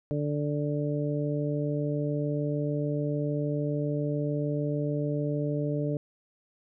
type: harmonic tone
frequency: 146.83 Hz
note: D3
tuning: in tune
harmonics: 1 / 2 / 3 / 4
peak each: -29 / -32 / -34 / -35 dBFS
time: 0.11-5.97 s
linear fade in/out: 0 ms
effects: none